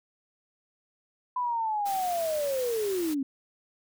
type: linear sweep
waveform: sine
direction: down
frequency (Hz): 1006 to 261.6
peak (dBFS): -26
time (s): 1.36-3.23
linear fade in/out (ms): 5
type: noise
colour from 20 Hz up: white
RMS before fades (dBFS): -40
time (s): 1.85-3.15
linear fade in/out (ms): 20
effects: none